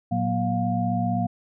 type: tone cluster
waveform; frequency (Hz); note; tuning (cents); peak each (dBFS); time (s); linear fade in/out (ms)
sine; 114.2 / 182.2 / 237.8 / 707; A#2 / F#3 / A#3 / F5; -35 / -26 / +35 / +21; -27; 0.11-1.27; 10
effects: none